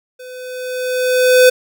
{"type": "tone with level ramp", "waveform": "square", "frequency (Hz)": 505, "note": "B4", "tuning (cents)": 39, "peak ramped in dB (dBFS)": [-33, -5], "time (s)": [0.19, 1.5], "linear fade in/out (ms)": 10, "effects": []}